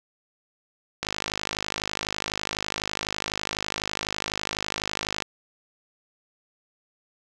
click train, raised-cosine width 0.2 ms, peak -9 dBFS, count 219, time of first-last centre 1.03-5.222 s, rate 52 Hz, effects none

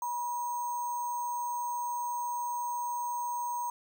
sine tone with sample-and-hold, 964 Hz, B5, 42 cents flat, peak -31 dBFS, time 0.02-3.7 s, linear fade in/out 2 ms, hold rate 7350 Hz, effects none

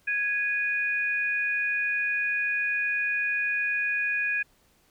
sine tone pair together, 1661.2 / 2468 Hz, G#6 / D#7, 0 / -15 cents, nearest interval perfect fifth, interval 685 cents, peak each -27 dBFS, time 0.07-4.43 s, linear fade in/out 10 ms, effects pink hiss -64 dBFS RMS until 4.9 s

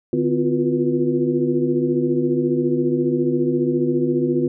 sine tone cluster, 149.4 / 255.4 / 342.5 / 357.1 / 485.5 Hz, D3 / C4 / F4 / F4 / B4, +30 / -42 / -34 / +39 / -30 cents, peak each -26 / -21 / -23 / -21 / -28 dBFS, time 0.13-4.48 s, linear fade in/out 2 ms, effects none

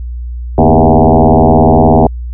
sine tone with frequency modulation, 246.9 Hz, B3, in tune, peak -3 dBFS, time 0.58-2.07 s, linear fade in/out 2 ms, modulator 79.5 Hz, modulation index 7.1, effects added 60 Hz sine -18 dBFS peak until 2.33 s

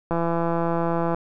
click train, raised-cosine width 1 ms, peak -11 dBFS, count 175, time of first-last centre 0.11-1.146 s, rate 168 Hz, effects none

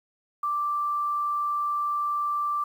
sine tone with quantisation, 1174.7 Hz, D6, in tune, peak -24 dBFS, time 0.43-2.64 s, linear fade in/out 5 ms, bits 9, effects none

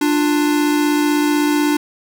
square tone pair together, 295.8 / 351.8 Hz, D4 / F4, +13 / +13 cents, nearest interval minor third, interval 300 cents, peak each -15 / -22 dBFS, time 0.01-1.77 s, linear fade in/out 5 ms, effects none

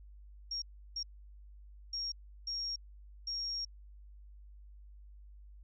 sine tone bursts at uneven times, 5570 Hz, F8, 5 cents flat, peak -35 dBFS, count 5, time 0.51-0.62 / 0.96-1.03 / 1.93-2.12 / 2.47-2.76 / 3.27-3.65 s, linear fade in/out 5 ms, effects added 50 Hz sine -51 dBFS peak until 5.63 s

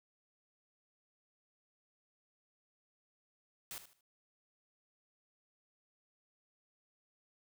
white noise with echo, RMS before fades -45 dBFS, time 3.71-3.78 s, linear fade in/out 0 ms, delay 76 ms, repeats 3, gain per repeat -11 dB, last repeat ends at 4.008 s, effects none

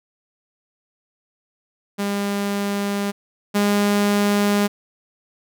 sawtooth tone pair in turn, 201.5 / 204.3 Hz, G3 / G#3, +48 / -28 cents, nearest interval unison, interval 24 cents, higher second, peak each -17 / -12 dBFS, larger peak second, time 1.98-3.12 / 3.54-4.68 s, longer neither, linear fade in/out 20 ms, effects none

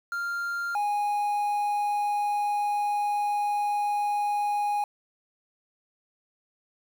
triangle tone pair in turn, 1395 / 825.6 Hz, F6 / G#5, -2 / -10 cents, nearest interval major sixth, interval 908 cents, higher first, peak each -26 / -22 dBFS, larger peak second, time 0.12-0.75 / 0.75-4.84 s, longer second, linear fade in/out 2 ms, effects 8-bit

